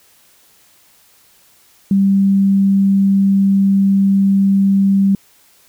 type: tone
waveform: sine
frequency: 196 Hz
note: G3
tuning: in tune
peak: -9 dBFS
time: 1.91-5.15 s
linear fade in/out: 2 ms
effects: white hiss -51 dBFS RMS until 5.68 s